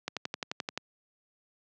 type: click train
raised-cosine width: 0.2 ms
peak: -15 dBFS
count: 9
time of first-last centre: 0.08-0.776 s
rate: 11.5 Hz
effects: high-pass 150 Hz 12 dB/octave + low-pass 7000 Hz 12 dB/octave